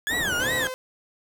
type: tone with vibrato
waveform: 35% pulse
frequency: 1661.2 Hz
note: G#6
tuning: in tune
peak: -22 dBFS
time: 0.07-0.67 s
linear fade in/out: 0 ms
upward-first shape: sine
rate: 2.6 Hz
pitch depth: 270 cents each way
type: low-pass noise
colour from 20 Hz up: white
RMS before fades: -33 dBFS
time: 0.08-0.7 s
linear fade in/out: 50 ms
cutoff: 730 Hz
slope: 12 dB/octave
type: tone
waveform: sawtooth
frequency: 514 Hz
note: C5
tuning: 31 cents flat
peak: -27 dBFS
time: 0.4-0.74 s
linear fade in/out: 0 ms
effects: none